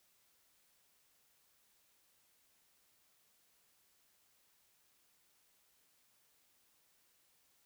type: silence
effects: white hiss -73 dBFS RMS until 7.65 s